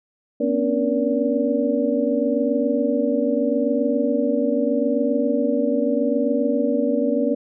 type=tone cluster; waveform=sine; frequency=238.6 / 265.5 / 286.3 / 475.9 / 576 Hz; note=A#3 / C4 / D4 / A#4 / D5; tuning=+41 / +25 / -44 / +36 / -34 cents; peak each=-24 dBFS; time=0.4-7.35 s; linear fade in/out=10 ms; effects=none